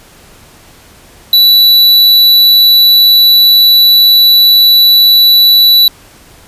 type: tone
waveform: square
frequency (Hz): 3951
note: B7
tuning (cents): 0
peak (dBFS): -3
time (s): 1.33-5.88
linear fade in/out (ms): 2
effects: pink hiss -39 dBFS RMS until 6.47 s + resampled to 32000 Hz